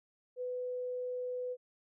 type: tone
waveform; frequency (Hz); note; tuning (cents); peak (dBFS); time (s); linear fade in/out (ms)
sine; 498.9; B4; +17; -35; 0.36-1.57; 50
effects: none